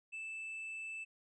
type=tone; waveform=triangle; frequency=2637 Hz; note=E7; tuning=in tune; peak=-40 dBFS; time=0.12-1.05 s; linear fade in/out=20 ms; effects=resampled to 22050 Hz